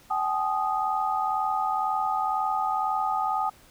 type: tone cluster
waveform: sine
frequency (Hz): 769 / 851 / 1241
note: G5 / G#5 / D#6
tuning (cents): -33 / +42 / -5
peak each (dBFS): -28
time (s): 0.1-3.5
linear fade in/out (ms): 10
effects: pink hiss -55 dBFS RMS until 3.7 s